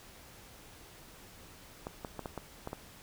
clicks, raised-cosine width 1 ms, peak -24 dBFS, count 7, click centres 1.869 / 2.048 / 2.193 / 2.258 / 2.377 / 2.674 / 2.731 s, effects pink hiss -54 dBFS RMS until 3.02 s

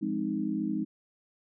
sine chord, F minor seventh, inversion none, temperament equal, 174.61 / 207.7 / 261.6 / 311.1 Hz, F3 / Ab3 / C4 / Eb4, 0 / 0 / 0 / 0 cents, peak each -38 / -32 / -35 / -32 dBFS, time 0.01-0.85 s, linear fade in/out 20 ms, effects none

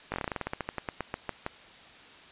slowing click train, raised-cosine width 0.5 ms, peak -16 dBFS, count 20, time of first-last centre 0.12-1.464 s, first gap 19 ms, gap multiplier 1.13, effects white hiss -51 dBFS RMS until 2.31 s + resampled to 8000 Hz

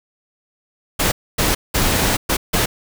pink noise bursts at uneven times, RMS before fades -17 dBFS, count 5, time 0.99-1.12 / 1.38-1.55 / 1.74-2.17 / 2.29-2.37 / 2.53-2.66 s, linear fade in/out 10 ms, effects none

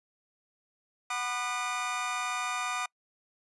25% pulse chord, B major, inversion second, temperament equal with one note detuned, 740 / 987.8 / 1214 Hz, F#5 / B5 / D#6, 0 / 0 / -43 cents, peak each -33 / -34 / -29 dBFS, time 1.1-2.86 s, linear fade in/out 5 ms, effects noise-tail reverb RT60 0.1 s tail -26 dB re dry + resampled to 24000 Hz

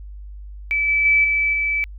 sine tone with level steps, 2307 Hz, D7, 31 cents flat, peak -17 / -15 / -12 / -16 / -18 dBFS, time 0.71-1.84 s, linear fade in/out 0 ms, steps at 0.88 / 1.05 / 1.24 / 1.53 s, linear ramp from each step 5 ms, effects added 50 Hz sine -33 dBFS peak until 1.98 s

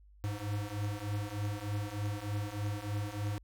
square beating tone pair, 101.5 / 104.8 Hz, G#2 / G#2, -39 / +16 cents, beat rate 3.3 Hz, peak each -39 / -37 dBFS, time 0.24-3.38 s, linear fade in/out 0 ms, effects added 50 Hz sine -56 dBFS peak until 3.43 s

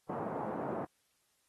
white band-pass noise, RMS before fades -38 dBFS, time 0.09-0.85 s, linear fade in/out 5 ms, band 140 to 910 Hz, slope 24 dB/octave, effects white hiss -75 dBFS RMS until 1.48 s + AAC 32 kbps

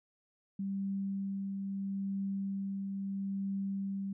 sine tone with tremolo, 196 Hz, G3, in tune, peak -32 dBFS, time 0.59-4.13 s, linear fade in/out 5 ms, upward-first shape triangle, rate 0.76 Hz, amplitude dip 30%, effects none

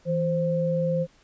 sine tone pair together, 164.16 / 523.3 Hz, E3 / C5, -7 / 0 cents, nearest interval octave + minor sixth, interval 2007 cents, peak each -25 / -24 dBFS, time 0.05-1.07 s, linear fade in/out 50 ms, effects pink hiss -59 dBFS RMS until 1.23 s + resampled to 16000 Hz

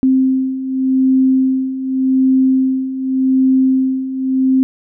sine beating tone pair, 261.6 / 262.46 Hz, C4 / C4, 0 / +6 cents, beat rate 0.86 Hz, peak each -17 / -12 dBFS, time 0.03-4.63 s, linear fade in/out 0 ms, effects none

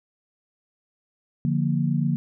sine chord, Bb major, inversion first, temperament equal, 146.83 / 174.61 / 233.1 Hz, D3 / F3 / Bb3, 0 / 0 / 0 cents, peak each -23 / -25 / -26 dBFS, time 1.45-2.16 s, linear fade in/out 0 ms, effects none

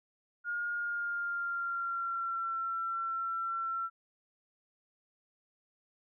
sine tone with pitch glide, 1423 to 1350.9 Hz, F6 to E6, +32 to +42 cents, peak -32 dBFS, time 0.44-3.9 s, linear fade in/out 50 ms, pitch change -90 cents, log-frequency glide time 0.74-2.49 s, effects none

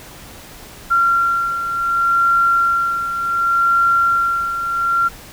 sine beating tone pair, 1375 / 1375.68 Hz, F6 / F6, -27 / -27 cents, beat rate 0.68 Hz, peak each -14 / -21 dBFS, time 0.9-5.09 s, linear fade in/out 20 ms, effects pink hiss -38 dBFS RMS until 5.32 s

